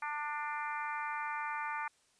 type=harmonic tone with a mistuned harmonic; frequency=297.6 Hz; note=D4; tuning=23 cents sharp; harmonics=3 / 4 / 5 / 6 / 7 / 8; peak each=-39 / -41 / -43 / -45 / -46 / -47 dBFS; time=0.02-1.88 s; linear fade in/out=5 ms; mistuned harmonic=5; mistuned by=-26 cents; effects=white hiss -70 dBFS RMS until 2.19 s + resampled to 22050 Hz